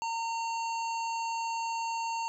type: harmonic tone with a mistuned harmonic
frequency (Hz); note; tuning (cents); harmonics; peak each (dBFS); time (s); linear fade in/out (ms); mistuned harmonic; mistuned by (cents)
916; A#5; -31; 1 / 3 / 5 / 7 / 8; -31 / -41 / -45 / -48 / -49; 0.02-2.28; 0; 5; -43
effects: 11-bit